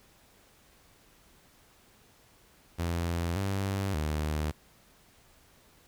sawtooth tone with pitch steps, 85.1 / 97.8 / 76.3 Hz, F2 / G2 / D#2, -44 / -4 / -33 cents, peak -25 dBFS, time 2.78-4.52 s, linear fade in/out 20 ms, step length 580 ms, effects pink hiss -61 dBFS RMS until 5.87 s

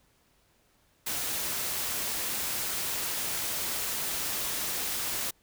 white noise, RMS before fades -32 dBFS, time 1.06-5.31 s, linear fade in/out 10 ms, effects pink hiss -67 dBFS RMS until 5.42 s

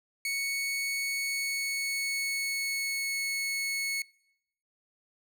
sawtooth tone with pitch glide, 2217 to 2200 Hz, C#7 to C#7, 0 to -14 cents, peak -26 dBFS, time 0.25-4.02 s, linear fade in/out 2 ms, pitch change -14 cents, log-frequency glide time 1.14-3.19 s, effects noise-tail reverb RT60 0.8 s tail -24 dB re dry

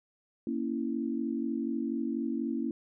sine chord, A# diminished, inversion none, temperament equal, 233.1 / 277.2 / 329.6 Hz, A#3 / C#4 / E4, 0 / 0 / 0 cents, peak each -33 / -34 / -35 dBFS, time 0.47-2.71 s, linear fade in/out 2 ms, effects none

